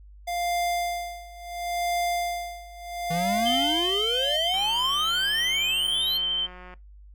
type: tone with tremolo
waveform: square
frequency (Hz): 698.5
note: F5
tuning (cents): 0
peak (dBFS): -24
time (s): 0.27-4.37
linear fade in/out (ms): 10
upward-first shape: sine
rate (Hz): 0.72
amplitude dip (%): 90
type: exponential sweep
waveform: square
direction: up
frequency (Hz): 160.3 to 4300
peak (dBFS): -28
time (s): 3.1-6.18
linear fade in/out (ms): 10
type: tone with vibrato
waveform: sine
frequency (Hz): 3105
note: G7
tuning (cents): -17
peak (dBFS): -23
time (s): 3.45-6.47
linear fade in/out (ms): 20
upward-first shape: sine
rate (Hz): 13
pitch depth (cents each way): 15
type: click train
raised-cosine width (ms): 0.5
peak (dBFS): -30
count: 399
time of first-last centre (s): 4.54-6.739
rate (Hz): 181
effects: noise-tail reverb RT60 0.2 s tail -20 dB re dry + added 50 Hz sine -45 dBFS peak until 7.14 s